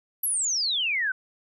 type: exponential sweep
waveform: sine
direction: down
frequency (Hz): 12000 to 1480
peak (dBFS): -23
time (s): 0.23-1.12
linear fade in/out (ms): 5
effects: none